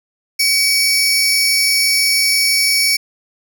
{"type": "tone pair together", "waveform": "sawtooth", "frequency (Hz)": [2263, 5377], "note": ["C#7", "E8"], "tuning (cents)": [35, 33], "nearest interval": "octave + minor third", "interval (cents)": 1498, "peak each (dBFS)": -12, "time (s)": [0.39, 2.97], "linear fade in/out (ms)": 10, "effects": []}